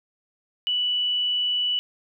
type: tone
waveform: sine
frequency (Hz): 2960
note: F#7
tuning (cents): 0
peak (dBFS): -21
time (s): 0.67-1.79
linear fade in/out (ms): 0
effects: none